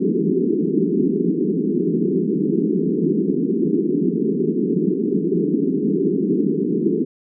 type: band-pass noise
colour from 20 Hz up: white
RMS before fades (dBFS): -19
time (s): 0-7.05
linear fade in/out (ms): 10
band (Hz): 160 to 420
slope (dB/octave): 96
effects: none